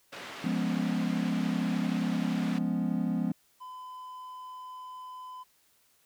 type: band-pass noise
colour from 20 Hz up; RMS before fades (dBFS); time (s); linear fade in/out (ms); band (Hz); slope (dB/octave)
white; -43; 0.12-2.59; 10; 160 to 2600; 12
type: chord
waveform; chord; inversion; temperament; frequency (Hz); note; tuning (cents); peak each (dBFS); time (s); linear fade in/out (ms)
triangle; C# dominant seventh; first; equal; 174.61 / 207.7 / 246.9 / 277.2; E#3 / G#3 / B3 / C#4; 0 / 0 / 0 / 0; -30 / -30 / -30 / -34; 0.44-3.32; 5
type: tone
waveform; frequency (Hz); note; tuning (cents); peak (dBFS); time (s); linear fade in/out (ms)
triangle; 1012; B5; +42; -39; 3.6-5.44; 20
effects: white hiss -67 dBFS RMS until 6.05 s